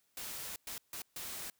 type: noise bursts at uneven times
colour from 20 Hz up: white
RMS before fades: -43 dBFS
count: 4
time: 0.17-0.56 / 0.67-0.78 / 0.93-1.02 / 1.16-1.5 s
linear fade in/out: 2 ms
effects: white hiss -75 dBFS RMS until 1.59 s